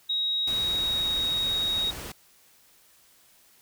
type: tone with pitch glide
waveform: sine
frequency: 3800 to 3774 Hz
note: A#7 to A#7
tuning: +33 to +21 cents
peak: -24 dBFS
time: 0.09-1.91 s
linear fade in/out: 10 ms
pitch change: -12 cents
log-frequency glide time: 0.52-1.08 s
type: noise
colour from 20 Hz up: pink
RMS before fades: -38 dBFS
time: 0.47-2.12 s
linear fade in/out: 5 ms
effects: white hiss -59 dBFS RMS until 3.61 s